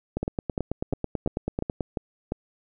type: two click trains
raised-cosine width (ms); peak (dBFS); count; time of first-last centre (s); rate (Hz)
2; -13 / -13; 16 / 7; 0.17-1.808 / 0.23-2.321; 9.16 / 2.87
effects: none